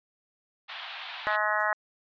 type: band-pass noise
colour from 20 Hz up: white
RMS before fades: -40 dBFS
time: 0.68-1.37 s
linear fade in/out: 20 ms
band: 690 to 3900 Hz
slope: 48 dB/octave
type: harmonic tone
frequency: 211.8 Hz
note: G#3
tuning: 34 cents sharp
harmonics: 3 / 4 / 5 / 6 / 7 / 8 / 9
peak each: -32 / -32 / -32 / -32 / -32 / -32 / -32 dBFS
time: 1.27-1.73 s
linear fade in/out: 0 ms
type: noise with exponential decay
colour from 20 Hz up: violet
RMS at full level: -50 dBFS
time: 1.6-1.75 s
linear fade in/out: 0 ms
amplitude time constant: 32 ms
effects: resampled to 16000 Hz